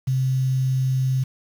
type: tone with quantisation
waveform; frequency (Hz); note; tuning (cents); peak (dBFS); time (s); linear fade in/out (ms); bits
sine; 130.81; C3; 0; -18; 0.07-1.24; 10; 7
effects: none